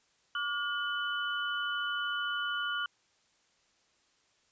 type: tone cluster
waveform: sine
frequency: 1162 / 1429 / 2996 Hz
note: D6 / F6 / F#7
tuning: -19 / +39 / +21 cents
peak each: -38 / -33 / -37 dBFS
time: 0.35-2.86 s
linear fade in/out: 2 ms
effects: white hiss -70 dBFS RMS until 4.51 s + resampled to 16000 Hz